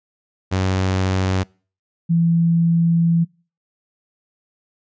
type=tone pair in turn; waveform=sawtooth / sine; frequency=94.1 / 167.67 Hz; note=F#2 / E3; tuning=+30 / +30 cents; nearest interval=minor seventh; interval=1000 cents; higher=second; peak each=-13 dBFS; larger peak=neither; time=0.51-1.44 / 2.09-3.25 s; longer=second; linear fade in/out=20 ms; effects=noise-tail reverb RT60 0.4 s tail -26 dB re dry + resampled to 16000 Hz